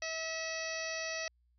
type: harmonic tone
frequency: 646 Hz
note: E5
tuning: 35 cents flat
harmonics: 1 / 2 / 3 / 4 / 5 / 6 / 7 / 8 / 9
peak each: -41 / -49 / -41 / -43 / -53 / -51 / -46 / -48 / -45 dBFS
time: 0.02-1.28 s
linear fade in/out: 2 ms
effects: added 60 Hz sine -68 dBFS peak until 1.58 s